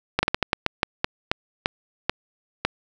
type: slowing click train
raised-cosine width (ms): 0.3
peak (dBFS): -3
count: 13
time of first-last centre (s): 0.19-2.65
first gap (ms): 40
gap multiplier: 1.27
effects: none